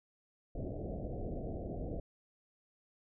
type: low-pass noise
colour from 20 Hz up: pink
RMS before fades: -40 dBFS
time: 0.55-2 s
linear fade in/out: 5 ms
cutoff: 710 Hz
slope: 96 dB/octave
effects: none

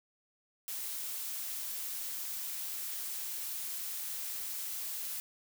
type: noise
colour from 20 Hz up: blue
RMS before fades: -39 dBFS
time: 0.68-5.2 s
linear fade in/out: 0 ms
effects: none

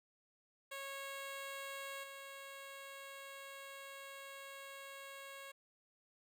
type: tone with level steps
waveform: 10% pulse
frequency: 549 Hz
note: C#5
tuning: 17 cents flat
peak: -36 / -41 dBFS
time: 0.71-5.52 s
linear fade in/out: 10 ms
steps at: 2.03 s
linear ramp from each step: 10 ms
effects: none

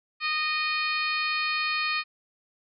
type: harmonic tone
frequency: 617 Hz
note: D#5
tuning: 15 cents flat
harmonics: 2 / 3 / 4 / 5 / 6 / 7 / 8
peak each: -31 / -33 / -28 / -39 / -40 / -33 / -43 dBFS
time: 0.2-2.04 s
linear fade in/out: 50 ms
effects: none

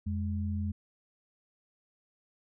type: tone pair together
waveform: sine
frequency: 87.44 / 207.7 Hz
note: F2 / G#3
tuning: +3 / 0 cents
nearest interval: octave + minor third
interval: 1497 cents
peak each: -31 / -35 dBFS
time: 0.06-0.72 s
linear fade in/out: 10 ms
effects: none

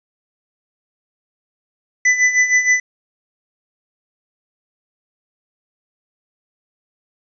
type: tone with tremolo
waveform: square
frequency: 1997 Hz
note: B6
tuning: 19 cents sharp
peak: -10 dBFS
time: 2.05-2.8 s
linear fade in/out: 5 ms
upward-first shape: sine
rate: 6.4 Hz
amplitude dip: 70%
effects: resampled to 16000 Hz + 8-bit

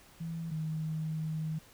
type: tone pair in turn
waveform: sine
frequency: 164.81 / 157.3 Hz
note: E3 / D#3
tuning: 0 / +19 cents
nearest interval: minor second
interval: 81 cents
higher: first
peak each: -35 / -32 dBFS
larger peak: second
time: 0.2-0.51 / 0.51-1.59 s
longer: second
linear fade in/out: 10 ms
effects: pink hiss -58 dBFS RMS until 1.73 s

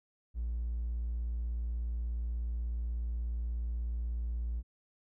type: tone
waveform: triangle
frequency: 58.27 Hz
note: A#1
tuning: in tune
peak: -29 dBFS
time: 0.34-4.63 s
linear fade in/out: 50 ms
effects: tanh soft clip ceiling -28 dBFS

